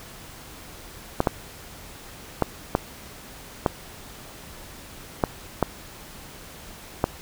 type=clicks; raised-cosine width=1 ms; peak=-4 dBFS; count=8; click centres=1.204 / 1.272 / 2.423 / 2.751 / 3.662 / 5.238 / 5.627 / 7.041 s; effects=pink hiss -43 dBFS RMS until 7.21 s